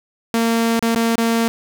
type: tone with dropouts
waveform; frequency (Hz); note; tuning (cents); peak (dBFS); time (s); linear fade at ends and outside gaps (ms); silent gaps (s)
sawtooth; 229.3; A#3; -28; -11; 0.34-1.48; 0; 0.793-0.826 / 0.948-0.959 / 1.156-1.18
effects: none